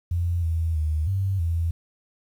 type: tone with pitch steps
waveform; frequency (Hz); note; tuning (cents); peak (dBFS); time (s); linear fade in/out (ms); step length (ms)
sine; 86.3 / 82 / 77.4 / 96.5 / 83.6; F2 / E2 / D#2 / G2 / E2; -20 / -9 / -9 / -27 / +25; -21; 0.11-1.71; 5; 320
effects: 9-bit